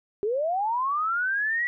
sine linear sweep, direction up, 392 to 1959 Hz, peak -23 dBFS, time 0.23-1.67 s, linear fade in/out 0 ms, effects none

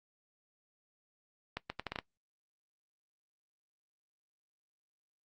accelerating click train, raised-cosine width 0.3 ms, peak -20 dBFS, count 7, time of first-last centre 1.57-1.988 s, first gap 130 ms, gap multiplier 0.74, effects noise-tail reverb RT60 0.1 s tail -17 dB re dry + Opus 48 kbps

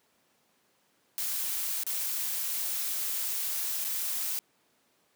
blue noise with dropouts, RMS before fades -32 dBFS, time 1.18-4.39 s, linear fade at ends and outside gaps 0 ms, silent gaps 1.835-1.866 / 3.842-3.848 s, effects pink hiss -69 dBFS RMS until 5.15 s + high-pass 200 Hz 12 dB/octave

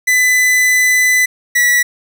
45% pulse tone pair in turn, 2003 / 1948.2 Hz, B6 / B6, +24 / -24 cents, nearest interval unison, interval 48 cents, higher first, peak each -9 dBFS, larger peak neither, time 0.07-1.26 / 1.55-1.83 s, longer first, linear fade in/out 10 ms, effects none

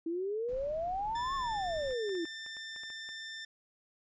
sine exponential two-way sweep, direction up then down, 322.4 to 1113 to 322.4 Hz, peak -32 dBFS, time 0.06-2.25 s, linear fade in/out 5 ms, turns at 1.35 s
brown noise, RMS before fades -49 dBFS, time 0.48-1.94 s, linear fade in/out 10 ms
20% pulse tone with pitch glide, 1760 to 1787.7 Hz, A6 to A6, 0 to +27 cents, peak -36 dBFS, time 1.15-3.45 s, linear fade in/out 5 ms, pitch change +27 cents, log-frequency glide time 1.27-1.78 s
clicks, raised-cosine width 0.5 ms, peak -39 dBFS, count 10, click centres 1.908 / 2.093 / 2.152 / 2.254 / 2.463 / 2.568 / 2.762 / 2.835 / 2.902 / 3.09 s
effects resampled to 16000 Hz

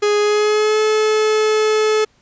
45% pulse tone with pitch glide, 415.3 to 431.4 Hz, G#4 to A4, 0 to -34 cents, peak -13 dBFS, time 0.02-2.05 s, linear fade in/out 10 ms, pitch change +66 cents, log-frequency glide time 0.19-0.8 s, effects pink hiss -57 dBFS RMS until 2.21 s + resampled to 16000 Hz

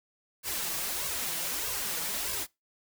white noise with flanger, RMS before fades -33 dBFS, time 0.43-2.47 s, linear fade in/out 50 ms, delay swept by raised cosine 1.8 to 6.2 ms, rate 1.6 Hz, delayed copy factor +0.9, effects noise-tail reverb RT60 0.2 s tail -22 dB re dry

